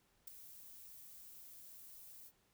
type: noise with ADSR envelope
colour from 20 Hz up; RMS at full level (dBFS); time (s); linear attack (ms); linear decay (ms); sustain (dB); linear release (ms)
violet; -45; 0.27-2.32; 8; 7; -11; 58
effects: pink hiss -75 dBFS RMS until 2.53 s